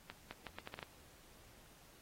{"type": "accelerating click train", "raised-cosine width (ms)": 0.3, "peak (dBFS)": -29, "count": 8, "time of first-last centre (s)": [0.1, 0.828], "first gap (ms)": 210, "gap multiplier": 0.75, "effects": ["pink hiss -63 dBFS RMS until 2.01 s", "AAC 48 kbps"]}